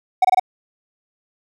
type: tone bursts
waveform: triangle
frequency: 749 Hz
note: F#5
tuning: 21 cents sharp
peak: -8 dBFS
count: 4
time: 0.22-0.397 s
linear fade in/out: 5 ms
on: 27 ms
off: 23 ms
effects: none